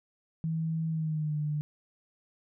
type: tone with pitch glide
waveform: sine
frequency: 161.5 to 149.82 Hz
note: E3 to D3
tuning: -35 to +35 cents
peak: -28 dBFS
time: 0.44-1.61 s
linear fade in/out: 0 ms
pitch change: -130 cents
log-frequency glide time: 0.89-1.37 s
effects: none